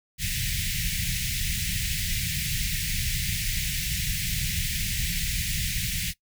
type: band-stop noise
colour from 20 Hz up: pink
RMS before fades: -28 dBFS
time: 0.18-6.14 s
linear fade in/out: 50 ms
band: 180 to 1900 Hz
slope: 48 dB/octave
effects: noise-tail reverb RT60 0.1 s tail -19 dB re dry